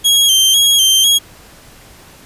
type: tone with vibrato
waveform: sawtooth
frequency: 3221 Hz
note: G7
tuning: 46 cents sharp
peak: -5 dBFS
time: 0.04-1.19 s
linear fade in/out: 20 ms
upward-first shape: square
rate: 2 Hz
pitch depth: 44 cents each way
effects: pink hiss -41 dBFS RMS until 2.25 s + resampled to 32000 Hz